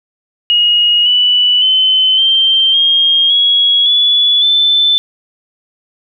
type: tone with pitch steps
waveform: sine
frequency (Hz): 2881 / 2965 / 3052 / 3142 / 3234 / 3329 / 3426 / 3526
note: F#7 / F#7 / G7 / G7 / G#7 / G#7 / A7 / A7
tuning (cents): -47 / +3 / -47 / +3 / -47 / +3 / -47 / +3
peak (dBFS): -7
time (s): 0.5-4.98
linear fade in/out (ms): 0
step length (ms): 560
effects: none